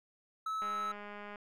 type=tone; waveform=triangle; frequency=1300 Hz; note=E6; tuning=24 cents flat; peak=-32 dBFS; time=0.46-0.92 s; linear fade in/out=5 ms
type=click train; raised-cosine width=0.5 ms; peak=-32 dBFS; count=153; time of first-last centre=0.62-1.358 s; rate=206 Hz
effects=none